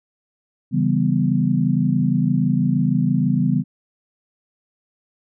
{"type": "chord", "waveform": "sine", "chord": "C# half-diminished seventh", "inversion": "none", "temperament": "equal", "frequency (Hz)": [138.59, 164.81, 196, 246.9], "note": ["C#3", "E3", "G3", "B3"], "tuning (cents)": [0, 0, 0, 0], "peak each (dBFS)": -21, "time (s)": [0.71, 3.64], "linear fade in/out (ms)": 50, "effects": []}